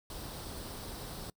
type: noise with comb filter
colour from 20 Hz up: pink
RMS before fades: -43 dBFS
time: 0.1-1.3 s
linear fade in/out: 2 ms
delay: 0.22 ms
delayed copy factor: +0.5
effects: noise-tail reverb RT60 0.1 s tail -25 dB re dry